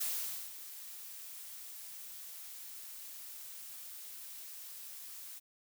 blue noise with ADSR envelope, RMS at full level -35 dBFS, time 0-5.4 s, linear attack 12 ms, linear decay 490 ms, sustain -13 dB, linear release 24 ms, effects none

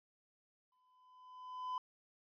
triangle tone with exponential growth, 1009 Hz, B5, 37 cents sharp, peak -34 dBFS, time 0.72-1.78 s, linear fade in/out 2 ms, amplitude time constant 230 ms, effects resampled to 11025 Hz

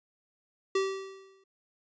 square tone with exponential decay, 386.4 Hz, G4, 25 cents flat, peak -24 dBFS, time 0.75-1.44 s, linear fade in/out 5 ms, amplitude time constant 150 ms, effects resampled to 16000 Hz

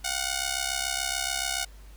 5% pulse ring-modulated tone, 734 Hz, F#5, 14 cents flat, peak -13 dBFS, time 0.04-1.65 s, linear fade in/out 10 ms, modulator 33.5 Hz, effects added 50 Hz sine -45 dBFS peak until 1.96 s + pink hiss -57 dBFS RMS until 1.96 s

